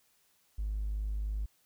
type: tone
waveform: triangle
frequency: 51.7 Hz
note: G#1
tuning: 7 cents flat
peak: -28 dBFS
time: 0.58-1.46 s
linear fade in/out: 10 ms
effects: tanh soft clip ceiling -28 dBFS + white hiss -70 dBFS RMS until 1.65 s